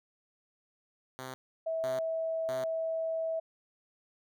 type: tone bursts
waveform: 5% pulse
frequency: 130 Hz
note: C3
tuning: 11 cents flat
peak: -29 dBFS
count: 3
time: 1.19-2.64 s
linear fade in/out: 0 ms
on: 150 ms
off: 500 ms
type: tone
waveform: sine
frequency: 650 Hz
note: E5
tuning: 24 cents flat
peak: -30 dBFS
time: 1.66-3.4 s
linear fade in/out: 10 ms
effects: none